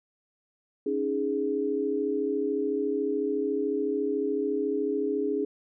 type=chord; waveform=sine; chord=C# suspended second; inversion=none; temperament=equal; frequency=277.2 / 311.1 / 415.3 Hz; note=C#4 / D#4 / G#4; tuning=0 / 0 / 0 cents; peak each=-31 / -32 / -27 dBFS; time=0.86-5.45 s; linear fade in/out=5 ms; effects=none